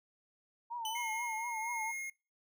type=tone with vibrato; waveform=sine; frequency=916 Hz; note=A#5; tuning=31 cents flat; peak=-37 dBFS; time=0.7-1.92 s; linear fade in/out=20 ms; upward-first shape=triangle; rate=4.2 Hz; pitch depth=110 cents each way
type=tone with exponential decay; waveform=sawtooth; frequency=3011 Hz; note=F#7; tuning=30 cents sharp; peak=-33 dBFS; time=0.85-1.54 s; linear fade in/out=2 ms; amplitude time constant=150 ms
type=tone with tremolo; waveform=square; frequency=2148 Hz; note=C7; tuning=45 cents sharp; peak=-38 dBFS; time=0.95-2.1 s; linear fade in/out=5 ms; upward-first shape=sine; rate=1.4 Hz; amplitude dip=30%
effects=noise-tail reverb RT60 0.3 s tail -23 dB re dry